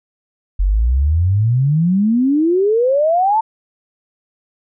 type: exponential sweep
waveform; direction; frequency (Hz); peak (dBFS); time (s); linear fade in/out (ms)
sine; up; 44.31 to 910; -11; 0.59-3.41; 10
effects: none